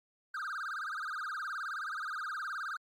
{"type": "tone with vibrato", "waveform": "triangle", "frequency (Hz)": 1394, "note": "F6", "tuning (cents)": -4, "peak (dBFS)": -34, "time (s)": [0.34, 2.77], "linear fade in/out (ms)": 5, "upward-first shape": "sine", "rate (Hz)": 19, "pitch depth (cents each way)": 250, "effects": ["Opus 48 kbps"]}